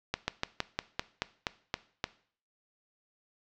slowing click train, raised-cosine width 0.2 ms, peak -11 dBFS, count 10, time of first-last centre 0.14-2.041 s, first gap 140 ms, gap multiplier 1.1, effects noise-tail reverb RT60 0.5 s tail -18 dB re dry + low-pass 5000 Hz 12 dB/octave

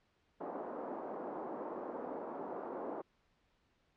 pink band-pass noise, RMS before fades -43 dBFS, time 0.4-3.02 s, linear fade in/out 10 ms, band 280 to 1000 Hz, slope 24 dB/octave, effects pink hiss -75 dBFS RMS until 3.96 s + low-pass 4000 Hz 12 dB/octave

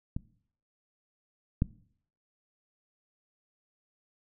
clicks, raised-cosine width 5 ms, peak -20 / -12 dBFS, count 2, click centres 0.165 / 1.621 s, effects noise-tail reverb RT60 0.6 s tail -20 dB re dry

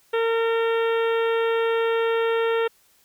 harmonic tone, 456.8 Hz, A#4, 35 cents flat, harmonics 1 / 2 / 3 / 4 / 5 / 6 / 7 / 8, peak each -20 / -31 / -30 / -33 / -38 / -37 / -39 / -43 dBFS, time 0.13-2.68 s, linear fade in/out 10 ms, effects white hiss -60 dBFS RMS until 3.04 s

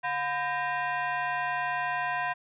sine tone with frequency modulation, 144.8 Hz, D3, 24 cents flat, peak -27 dBFS, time 0.03-2.34 s, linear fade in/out 20 ms, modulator 861 Hz, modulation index 2.3, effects resampled to 8000 Hz

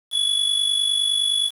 square tone with amplitude modulation, 3404 Hz, G#7, 42 cents sharp, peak -16 dBFS, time 0.11-1.51 s, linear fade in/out 50 ms, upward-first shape sine, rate 49.8 Hz, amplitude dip 65%, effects resampled to 32000 Hz + 7-bit

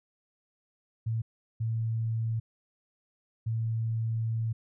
sine tone bursts at uneven times, 113 Hz, A2, 47 cents sharp, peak -27 dBFS, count 3, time 1.06-1.22 / 1.6-2.4 / 3.46-4.53 s, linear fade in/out 10 ms, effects none

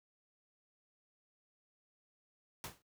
pink noise with exponential decay, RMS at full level -39 dBFS, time 2.64-2.82 s, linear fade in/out 1 ms, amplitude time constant 38 ms, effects noise-tail reverb RT60 0.1 s tail -21 dB re dry + high-pass 80 Hz 12 dB/octave

